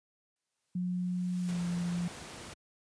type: noise with exponential growth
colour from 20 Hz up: white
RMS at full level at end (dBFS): -49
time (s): 0.36-1.51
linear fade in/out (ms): 1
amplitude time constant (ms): 250
type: tone with pitch glide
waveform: sine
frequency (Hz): 180 to 174.57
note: F#3 to F3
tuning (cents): -47 to 0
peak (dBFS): -30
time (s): 0.75-2.08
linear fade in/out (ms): 5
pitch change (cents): -53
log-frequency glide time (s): 1.4-1.59
type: noise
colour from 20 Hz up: pink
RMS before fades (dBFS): -45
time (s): 1.48-2.54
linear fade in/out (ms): 10
effects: high-pass 80 Hz 12 dB/octave + resampled to 22050 Hz